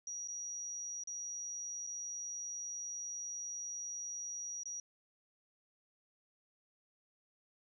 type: tone with dropouts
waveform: sine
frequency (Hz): 5770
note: F#8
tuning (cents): -44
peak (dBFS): -40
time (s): 0.07-4.8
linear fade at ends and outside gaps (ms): 2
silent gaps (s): 0.276-0.283 / 1.037-1.073 / 1.867-1.871 / 4.634-4.656
effects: none